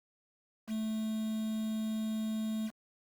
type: tone with quantisation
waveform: triangle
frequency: 218.8 Hz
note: A3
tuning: 9 cents flat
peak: -30 dBFS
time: 0.67-2.71 s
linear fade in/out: 50 ms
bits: 8
effects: Opus 48 kbps